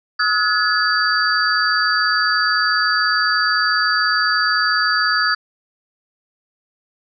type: tone cluster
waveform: sine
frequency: 1275 / 1449 / 1699 / 4644 Hz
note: D#6 / F#6 / G#6 / D8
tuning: +42 / -37 / +39 / -20 cents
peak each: -20 dBFS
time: 0.19-5.35 s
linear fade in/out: 10 ms
effects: none